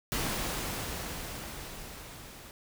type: noise with level ramp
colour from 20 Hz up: pink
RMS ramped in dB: -31 to -49 dBFS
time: 0.12-2.51 s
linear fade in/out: 0 ms
effects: none